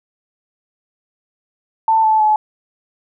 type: tone with pitch steps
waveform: sine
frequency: 889 / 872.2 / 855.7 Hz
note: A5 / A5 / A5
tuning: +18 / -15 / -48 cents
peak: -10 dBFS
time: 1.88-2.36 s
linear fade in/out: 2 ms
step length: 160 ms
effects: none